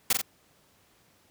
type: noise with echo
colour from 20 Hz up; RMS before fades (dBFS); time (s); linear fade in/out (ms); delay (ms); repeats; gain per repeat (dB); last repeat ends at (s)
white; -22; 0.1-0.13; 5; 43; 2; -4; 0.216
effects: pink hiss -63 dBFS RMS until 1.3 s + high-pass 80 Hz 12 dB/octave